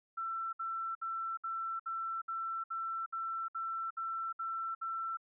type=tone bursts; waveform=sine; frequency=1340 Hz; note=E6; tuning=28 cents sharp; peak=-35 dBFS; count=12; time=0.17-5.172 s; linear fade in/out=10 ms; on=360 ms; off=62 ms; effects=none